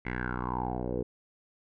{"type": "tone with low-pass filter sweep", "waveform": "10% pulse", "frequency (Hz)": 61.74, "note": "B1", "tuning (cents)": 0, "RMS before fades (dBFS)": -33, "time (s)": [0.05, 1.03], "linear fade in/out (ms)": 10, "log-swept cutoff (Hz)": [2100, 450], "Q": 7, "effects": []}